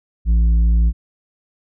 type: tone with tanh clipping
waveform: sine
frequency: 56.4 Hz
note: A1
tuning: 44 cents sharp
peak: -12 dBFS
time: 0.25-0.93 s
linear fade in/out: 50 ms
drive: 6 dB
effects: none